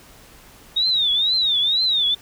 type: tone with vibrato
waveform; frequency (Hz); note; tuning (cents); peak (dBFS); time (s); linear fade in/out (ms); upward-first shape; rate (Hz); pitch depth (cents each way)
sine; 3726; A#7; -2; -16; 0.76-2.15; 10; triangle; 2.1; 190
effects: pink hiss -47 dBFS RMS until 2.21 s